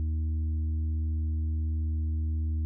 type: harmonic tone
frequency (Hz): 78.6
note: D#2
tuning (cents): +18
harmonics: 1 / 3 / 4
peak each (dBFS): -26 / -43 / -47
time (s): 0-2.65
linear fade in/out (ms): 0
effects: none